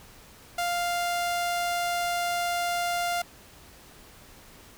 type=tone; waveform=sawtooth; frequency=698.5 Hz; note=F5; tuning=in tune; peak=-22 dBFS; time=0.58-3.22 s; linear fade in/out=5 ms; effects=pink hiss -51 dBFS RMS until 4.77 s